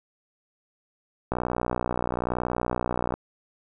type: click train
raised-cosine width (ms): 1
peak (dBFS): -12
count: 112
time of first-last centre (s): 1.32-3.14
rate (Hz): 61
effects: none